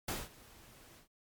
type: noise with ADSR envelope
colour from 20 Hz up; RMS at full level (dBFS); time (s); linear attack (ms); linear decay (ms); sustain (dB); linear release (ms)
pink; -36; 0.08-1.08; 4; 200; -22; 100
effects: MP3 96 kbps